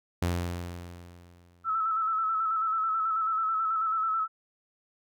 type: tone with exponential decay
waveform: sawtooth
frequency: 87.31 Hz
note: F2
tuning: in tune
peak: -21 dBFS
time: 0.22-1.79 s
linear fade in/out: 5 ms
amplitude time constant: 340 ms
type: tone with vibrato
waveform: sine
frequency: 1309 Hz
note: E6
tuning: 13 cents flat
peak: -25 dBFS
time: 1.64-4.28 s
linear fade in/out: 50 ms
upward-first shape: square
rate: 9.2 Hz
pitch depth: 31 cents each way
effects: none